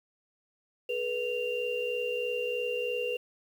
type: tone cluster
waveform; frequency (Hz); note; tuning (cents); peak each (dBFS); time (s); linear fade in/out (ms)
sine; 425.4 / 488.5 / 2777; G#4 / B4 / F7; +42 / -19 / -10; -36 / -31 / -35; 0.89-3.17; 5
effects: 9-bit